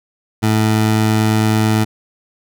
20% pulse tone, 109 Hz, A2, 16 cents flat, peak -7 dBFS, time 0.42-1.85 s, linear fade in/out 20 ms, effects none

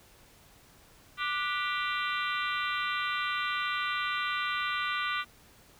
harmonic tone with a mistuned harmonic, 393.5 Hz, G4, 7 cents sharp, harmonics 3 / 4 / 5 / 6 / 7 / 8 / 9 / 10, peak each -33 / -35 / -37 / -39 / -40 / -41 / -42 / -43 dBFS, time 1.17-5.25 s, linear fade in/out 50 ms, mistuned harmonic 4, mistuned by -120 cents, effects pink hiss -58 dBFS RMS until 5.79 s

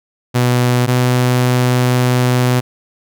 sawtooth tone pair in turn, 123.47 / 125.05 Hz, B2 / B2, 0 / +22 cents, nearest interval unison, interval 22 cents, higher second, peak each -7 dBFS, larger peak neither, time 0.34-0.87 / 0.87-2.61 s, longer second, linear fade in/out 20 ms, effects none

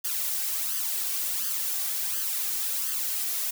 blue noise with flanger, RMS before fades -29 dBFS, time 0.04-3.51 s, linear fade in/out 10 ms, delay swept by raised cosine 0.63 to 2.63 ms, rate 1.4 Hz, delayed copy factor +0.65, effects none

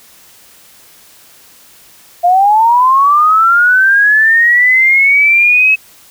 sine linear sweep, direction up, 687 to 2583 Hz, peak -5 dBFS, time 2.23-5.76 s, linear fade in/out 20 ms, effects white hiss -42 dBFS RMS until 6.1 s

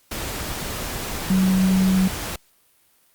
sine tone in noise, 188.1 Hz, F#3, 29 cents sharp, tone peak -15 dBFS, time 1.3-2.08 s, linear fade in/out 5 ms, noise pink, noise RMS -29 dBFS, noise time 0.11-2.36 s, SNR +11 dB, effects white hiss -60 dBFS RMS until 3.14 s + Opus 48 kbps

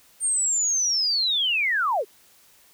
sine linear sweep, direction down, 8870 to 356.2 Hz, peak -20 dBFS, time 0.2-2.05 s, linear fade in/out 50 ms, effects white hiss -56 dBFS RMS until 2.73 s

